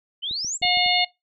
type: exponential sweep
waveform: sine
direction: up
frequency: 2960 to 7902 Hz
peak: -25 dBFS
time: 0.22-0.58 s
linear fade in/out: 20 ms
type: clicks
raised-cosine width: 3 ms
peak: -30 dBFS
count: 6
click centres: 0.311 / 0.447 / 0.617 / 0.651 / 0.772 / 0.862 s
type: harmonic tone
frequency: 718 Hz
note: F5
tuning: 48 cents sharp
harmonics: 1 / 3 / 4 / 5 / 6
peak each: -24 / -24 / -24 / -24 / -24 dBFS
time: 0.62-1.05 s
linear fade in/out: 10 ms
effects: noise-tail reverb RT60 0.2 s tail -21 dB re dry